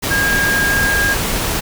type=tone in noise; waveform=sine; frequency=1623 Hz; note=G#6; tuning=40 cents flat; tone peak=-14 dBFS; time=0.1-1.15 s; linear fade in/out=20 ms; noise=pink; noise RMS=-19 dBFS; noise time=0.02-1.61 s; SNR=+2 dB; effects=none